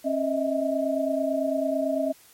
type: tone cluster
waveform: sine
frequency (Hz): 270.9 / 621 / 650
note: C#4 / D#5 / E5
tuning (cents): -40 / -3 / -24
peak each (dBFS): -27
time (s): 0.04-2.13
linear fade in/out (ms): 20
effects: white hiss -54 dBFS RMS until 2.33 s + MP3 64 kbps